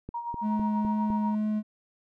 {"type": "click train", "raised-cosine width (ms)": 3, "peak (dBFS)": -24, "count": 5, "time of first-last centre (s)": [0.09, 1.103], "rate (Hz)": 3.95}
{"type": "tone with tremolo", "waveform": "sine", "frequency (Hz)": 943, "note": "A#5", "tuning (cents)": 20, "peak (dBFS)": -29, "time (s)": [0.14, 1.35], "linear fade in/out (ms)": 5, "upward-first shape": "sine", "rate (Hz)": 8.2, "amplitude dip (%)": 60}
{"type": "tone with vibrato", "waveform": "triangle", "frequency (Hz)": 212.8, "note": "G#3", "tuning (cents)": 42, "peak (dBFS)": -23, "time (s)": [0.41, 1.63], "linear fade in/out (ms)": 50, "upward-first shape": "triangle", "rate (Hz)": 2.1, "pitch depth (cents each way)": 8}
{"effects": []}